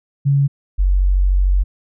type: tone pair in turn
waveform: sine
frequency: 140 / 46.72 Hz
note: C#3 / F#1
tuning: +18 / +18 cents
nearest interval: octave + perfect fifth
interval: 1900 cents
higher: first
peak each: -11 dBFS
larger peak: neither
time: 0.25-0.48 / 0.78-1.64 s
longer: second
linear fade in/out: 20 ms
effects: none